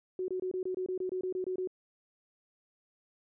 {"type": "tone bursts", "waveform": "sine", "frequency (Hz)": 370, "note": "F#4", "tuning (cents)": 0, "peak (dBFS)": -31, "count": 13, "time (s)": [0.19, 1.674], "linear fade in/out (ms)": 2, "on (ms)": 92, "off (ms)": 24, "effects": []}